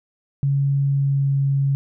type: tone with pitch glide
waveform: sine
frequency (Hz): 139.3 to 138.26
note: C#3 to C#3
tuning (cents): +9 to -4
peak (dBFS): -16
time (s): 0.43-1.75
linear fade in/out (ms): 0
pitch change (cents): -13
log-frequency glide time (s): 0.85-1.35
effects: none